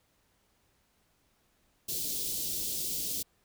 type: band-stop noise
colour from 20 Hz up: white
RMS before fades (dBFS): -34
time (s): 1.88-3.23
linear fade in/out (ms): 10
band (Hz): 470 to 3500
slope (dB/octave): 24
effects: pink hiss -71 dBFS RMS until 3.44 s